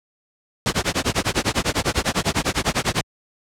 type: noise with tremolo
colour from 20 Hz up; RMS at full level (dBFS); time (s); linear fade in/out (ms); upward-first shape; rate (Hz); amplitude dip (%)
pink; -17; 0.66-3.01; 0; sine; 10; 100
effects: high-pass 60 Hz 12 dB/octave + low-pass 8000 Hz 12 dB/octave